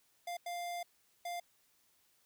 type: tone bursts at uneven times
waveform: square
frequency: 698.5 Hz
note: F5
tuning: in tune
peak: -39 dBFS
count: 3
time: 0.27-0.37 / 0.46-0.83 / 1.25-1.4 s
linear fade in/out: 5 ms
effects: white hiss -72 dBFS RMS until 2.25 s